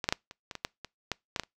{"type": "clicks", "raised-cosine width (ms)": 0.2, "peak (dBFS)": [-15, -7, -8, -26, -21, -20, -12, -22, -12, -13, -11, -27], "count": 12, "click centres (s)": [0.042, 0.089, 0.125, 0.311, 0.512, 0.553, 0.649, 0.847, 1.117, 1.362, 1.397, 1.435], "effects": ["noise-tail reverb RT60 0.2 s tail -26 dB re dry"]}